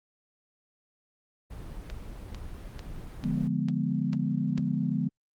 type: noise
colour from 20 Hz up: brown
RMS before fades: -40 dBFS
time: 1.5-3.48 s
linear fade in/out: 10 ms
type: click train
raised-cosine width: 0.2 ms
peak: -24 dBFS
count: 7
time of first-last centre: 1.9-4.579 s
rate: 2.24 Hz
type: chord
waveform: sine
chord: D diminished seventh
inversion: none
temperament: equal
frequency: 146.83 / 174.61 / 207.7 / 246.9 Hz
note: D3 / F3 / Ab3 / Cb4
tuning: 0 / 0 / 0 / 0 cents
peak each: -31 dBFS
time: 3.23-5.09 s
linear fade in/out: 10 ms
effects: Opus 24 kbps